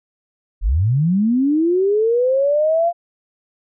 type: linear sweep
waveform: sine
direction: up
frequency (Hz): 36 to 698.5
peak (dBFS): -13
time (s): 0.61-2.93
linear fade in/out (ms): 50
effects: none